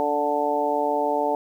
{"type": "harmonic tone with a mistuned harmonic", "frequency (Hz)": 146.9, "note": "D3", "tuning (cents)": 1, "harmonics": [2, 3, 4, 5, 6], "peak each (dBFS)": [-30, -27, -26, -27, -25], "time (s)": [0, 1.35], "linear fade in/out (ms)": 0, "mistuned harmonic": 2, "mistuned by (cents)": -15, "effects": ["9-bit"]}